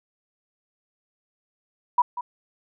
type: tone with echo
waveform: sine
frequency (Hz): 974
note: B5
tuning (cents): -24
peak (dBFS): -14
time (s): 1.98-2.02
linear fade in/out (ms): 5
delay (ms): 190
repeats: 1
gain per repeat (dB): -13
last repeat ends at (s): 2.21
effects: none